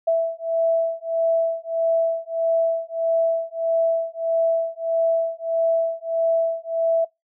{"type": "beating tone pair", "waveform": "sine", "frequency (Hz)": [659.3, 660.9], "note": ["E5", "E5"], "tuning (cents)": [0, 4], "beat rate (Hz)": 1.6, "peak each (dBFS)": -21, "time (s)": [0.07, 7.05], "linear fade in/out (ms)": 10, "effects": ["noise-tail reverb RT60 0.2 s tail -25 dB re dry"]}